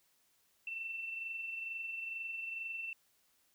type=tone with amplitude modulation; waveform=sine; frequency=2684 Hz; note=E7; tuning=31 cents sharp; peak=-37 dBFS; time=0.67-2.93 s; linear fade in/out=2 ms; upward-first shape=sine; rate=22.2 Hz; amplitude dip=40%; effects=white hiss -73 dBFS RMS until 3.54 s